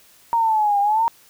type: exponential two-way sweep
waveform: sine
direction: down then up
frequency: 937 to 799 to 937 Hz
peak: -15 dBFS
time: 0.33-1.08 s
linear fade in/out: 0 ms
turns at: 0.8 s
effects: white hiss -52 dBFS RMS until 1.29 s